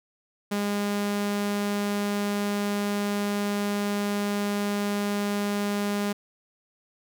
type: tone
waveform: sawtooth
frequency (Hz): 204.1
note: G#3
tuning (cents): -30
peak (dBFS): -21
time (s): 0.51-6.13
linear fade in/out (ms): 10
effects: none